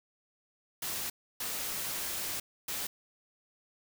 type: noise bursts at uneven times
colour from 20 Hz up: white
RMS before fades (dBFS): -36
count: 3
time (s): 0.82-1.1 / 1.4-2.4 / 2.68-2.87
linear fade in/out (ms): 5
effects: none